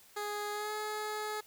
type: tone with pitch glide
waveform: 15% pulse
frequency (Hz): 415.3 to 425.3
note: G#4 to G#4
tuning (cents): 0 to +41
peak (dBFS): -29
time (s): 0.16-1.41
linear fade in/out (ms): 10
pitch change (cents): +41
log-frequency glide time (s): 0.52-0.72
effects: white hiss -60 dBFS RMS until 1.46 s